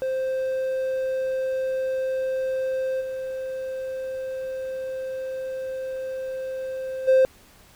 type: tone with level steps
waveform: triangle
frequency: 523.3 Hz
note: C5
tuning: in tune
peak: -21 / -26 / -11 dBFS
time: 0.02-7.25 s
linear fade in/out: 0 ms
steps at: 3 / 7.07 s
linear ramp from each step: 20 ms
effects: tanh soft clip ceiling -7 dBFS + pink hiss -53 dBFS RMS until 7.75 s